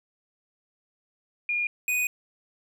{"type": "tone pair in turn", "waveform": ["sine", "square"], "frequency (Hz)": [2424, 2485], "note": ["D#7", "D#7"], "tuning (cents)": [-46, -3], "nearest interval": "unison", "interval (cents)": 43, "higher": "second", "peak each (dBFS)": -24, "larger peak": "neither", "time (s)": [[1.49, 1.67], [1.88, 2.07]], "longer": "second", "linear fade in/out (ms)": 2, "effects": []}